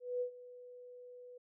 sine tone with ADSR envelope, 493.9 Hz, B4, in tune, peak -32 dBFS, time 0-1.38 s, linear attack 210 ms, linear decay 94 ms, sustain -18 dB, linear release 7 ms, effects none

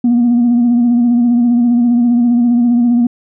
sine tone with vibrato, 239.6 Hz, A#3, 48 cents sharp, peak -6 dBFS, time 0.04-3.07 s, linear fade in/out 5 ms, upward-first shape sine, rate 15 Hz, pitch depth 38 cents each way, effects tanh soft clip ceiling -5 dBFS

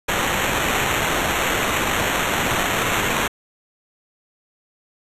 blue noise with sample-and-hold, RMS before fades -21 dBFS, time 0.08-3.28 s, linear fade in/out 10 ms, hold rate 4900 Hz, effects resampled to 32000 Hz

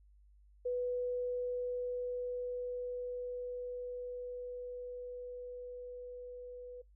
sine tone with level ramp, 493.9 Hz, B4, in tune, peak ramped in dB -32 to -45 dBFS, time 0.65-6.82 s, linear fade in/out 10 ms, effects noise-tail reverb RT60 0.2 s tail -26 dB re dry + added 50 Hz sine -60 dBFS peak until 6.95 s

